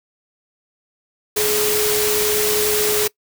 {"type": "tone in noise", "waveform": "sine", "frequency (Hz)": 422.5, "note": "G#4", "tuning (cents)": 30, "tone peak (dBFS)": -19, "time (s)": [1.36, 3.08], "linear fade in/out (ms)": 10, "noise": "white", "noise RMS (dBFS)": -20, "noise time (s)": [1.36, 3.08], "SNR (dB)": -2, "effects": ["noise-tail reverb RT60 0.1 s tail -23 dB re dry"]}